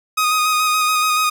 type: tone with vibrato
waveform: sawtooth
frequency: 1247 Hz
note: D#6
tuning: 3 cents sharp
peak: -11 dBFS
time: 0.17-1.3 s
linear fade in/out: 10 ms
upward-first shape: square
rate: 7 Hz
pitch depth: 17 cents each way
effects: none